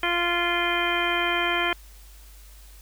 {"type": "harmonic tone", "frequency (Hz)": 347.1, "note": "F4", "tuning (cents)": -11, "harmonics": [1, 2, 3, 4, 5, 6, 7, 9], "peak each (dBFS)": [-30, -30, -30, -30, -30, -30, -30, -30], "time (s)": [0.03, 1.73], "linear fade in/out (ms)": 2, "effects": ["added 50 Hz sine -45 dBFS peak until 2.81 s", "white hiss -53 dBFS RMS until 2.81 s"]}